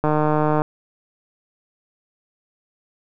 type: click train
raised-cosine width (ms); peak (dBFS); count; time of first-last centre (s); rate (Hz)
1; -6; 89; 0.04-0.619; 152
effects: none

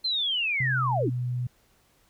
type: linear sweep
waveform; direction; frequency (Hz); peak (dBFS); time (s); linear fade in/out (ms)
sine; down; 4186 to 220; -24; 0.04-1.1; 10
type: tone with pitch glide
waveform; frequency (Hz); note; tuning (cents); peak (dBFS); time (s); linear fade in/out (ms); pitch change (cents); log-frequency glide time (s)
sine; 130 to 123.77; C3 to B2; -11 to +4; -26; 0.6-1.47; 5; -85; 0.71-1.07
effects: pink hiss -64 dBFS RMS until 2.09 s

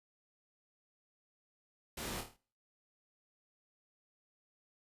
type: noise with echo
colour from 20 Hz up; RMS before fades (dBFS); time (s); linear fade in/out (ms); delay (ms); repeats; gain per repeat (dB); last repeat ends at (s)
pink; -42; 1.97-2.21; 5; 26; 6; -5; 2.366
effects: noise-tail reverb RT60 0.5 s tail -25 dB re dry + resampled to 32000 Hz

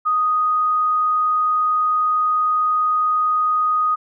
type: tone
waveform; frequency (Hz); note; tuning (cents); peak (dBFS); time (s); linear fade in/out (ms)
sine; 1244.5; D#6; 0; -15; 0.05-3.96; 20
effects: none

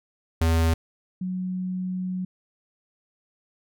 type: tone pair in turn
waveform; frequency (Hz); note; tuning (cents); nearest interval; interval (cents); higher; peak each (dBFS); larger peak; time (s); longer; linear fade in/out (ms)
square / sine; 82 / 184.08; E2 / F#3; -9 / -9; octave + major second; 1400; second; -19 / -26; first; 0.41-0.74 / 1.21-2.25; second; 5
effects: none

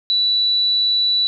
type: tone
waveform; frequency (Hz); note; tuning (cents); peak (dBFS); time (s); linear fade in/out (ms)
sine; 3951; B7; 0; -14; 0.1-1.27; 0
effects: none

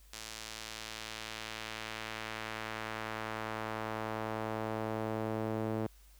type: tone with band-pass filter sweep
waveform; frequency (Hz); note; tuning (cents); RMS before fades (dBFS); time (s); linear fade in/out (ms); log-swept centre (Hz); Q
sawtooth; 110; A2; 0; -39; 0.13-5.87; 5; 6100 to 410; 0.85
effects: added 50 Hz sine -57 dBFS peak until 6.19 s + white hiss -65 dBFS RMS until 6.19 s

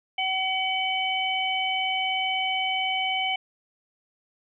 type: harmonic tone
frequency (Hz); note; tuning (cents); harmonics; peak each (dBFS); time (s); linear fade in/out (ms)
757; F#5; +39; 1 / 3 / 4; -28 / -28 / -28; 0.18-3.36; 5
effects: none

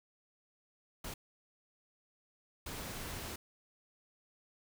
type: noise bursts at uneven times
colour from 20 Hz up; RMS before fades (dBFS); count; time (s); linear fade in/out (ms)
pink; -43; 2; 1.04-1.14 / 2.66-3.36; 5
effects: none

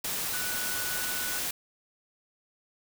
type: tone in noise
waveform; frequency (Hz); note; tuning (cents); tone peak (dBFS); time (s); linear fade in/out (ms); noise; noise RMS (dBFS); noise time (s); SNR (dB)
sine; 1480; F#6; 0; -37; 0.33-1.39; 5; white; -32; 0.04-1.51; -8
effects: none

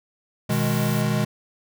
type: chord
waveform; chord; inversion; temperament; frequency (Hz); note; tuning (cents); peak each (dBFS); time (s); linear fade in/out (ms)
square; G# minor; first; equal; 123.47 / 155.56 / 207.7; B2 / D#3 / G#3; 0 / 0 / 0; -25 / -26 / -25; 0.49-1.25; 10
type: noise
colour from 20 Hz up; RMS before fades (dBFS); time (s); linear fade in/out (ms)
blue; -36; 0.51-1.02; 10
effects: none

